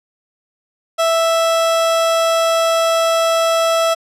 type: tone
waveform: 30% pulse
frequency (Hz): 659.3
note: E5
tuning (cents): 0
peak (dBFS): -10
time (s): 0.98-3.95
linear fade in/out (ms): 20
effects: low-pass 11000 Hz 12 dB/octave